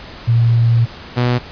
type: tone pair in turn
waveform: sine / sawtooth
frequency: 116.6 / 122.72 Hz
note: A#2 / B2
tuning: +1 / -11 cents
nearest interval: minor second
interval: 88 cents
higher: second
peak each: -9 dBFS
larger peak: neither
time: 0.27-0.86 / 1.16-1.39 s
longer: first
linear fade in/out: 20 ms
effects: pink hiss -34 dBFS RMS until 1.51 s + resampled to 11025 Hz